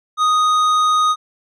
sine tone with tanh clipping, 1244.5 Hz, D#6, in tune, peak -14 dBFS, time 0.17-1.16 s, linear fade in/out 50 ms, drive 11 dB, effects none

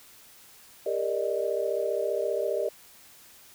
sine chord, Eb major seventh, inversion first, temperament equal with one note detuned, 400.2 / 466.2 / 587.3 / 622.3 Hz, G4 / Bb4 / D5 / Eb5, +36 / 0 / 0 / 0 cents, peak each -31 dBFS, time 0.86-2.69 s, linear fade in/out 5 ms, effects white hiss -53 dBFS RMS until 3.54 s

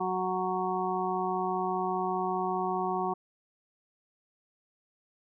harmonic tone, 185 Hz, F#3, in tune, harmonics 1 / 2 / 4 / 5 / 6, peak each -37 / -33 / -32 / -35 / -35 dBFS, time 0-3.14 s, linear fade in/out 10 ms, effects none

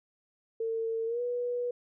sine tone with pitch glide, 451.9 to 487.1 Hz, A4 to B4, +46 to -24 cents, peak -29 dBFS, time 0.6-1.71 s, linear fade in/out 5 ms, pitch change +130 cents, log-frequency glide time 1.06-1.21 s, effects none

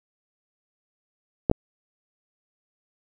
clicks, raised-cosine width 2 ms, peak -6 dBFS, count 2, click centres 1.498 / 1.514 s, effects none

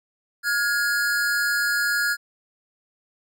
square tone pair together, 1419.5 / 1661.2 Hz, F6 / G#6, +28 / 0 cents, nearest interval minor third, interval 272 cents, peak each -24 dBFS, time 0.43-2.17 s, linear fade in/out 50 ms, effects none

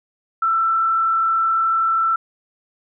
sine tone with frequency modulation, 1334 Hz, E6, 20 cents sharp, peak -15 dBFS, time 0.42-2.16 s, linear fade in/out 5 ms, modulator 38.7 Hz, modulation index 0.42, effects none

